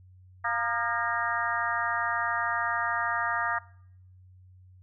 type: harmonic tone with a mistuned harmonic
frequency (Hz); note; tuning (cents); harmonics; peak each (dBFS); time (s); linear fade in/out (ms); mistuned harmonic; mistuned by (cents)
233.1; A#3; 0; 3 / 4 / 5 / 6 / 7 / 8; -34 / -33 / -31 / -36 / -33 / -33; 0.44-3.59; 10; 5; +65
effects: noise-tail reverb RT60 0.7 s tail -22 dB re dry + added 92 Hz sine -51 dBFS peak until 4.82 s